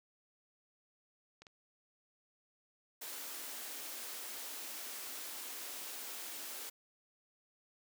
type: clicks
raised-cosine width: 0.2 ms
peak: -37 dBFS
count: 2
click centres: 1.42 / 1.468 s
type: high-pass noise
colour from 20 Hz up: white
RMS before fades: -45 dBFS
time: 3.01-6.7 s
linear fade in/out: 10 ms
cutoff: 230 Hz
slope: 96 dB/octave
effects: none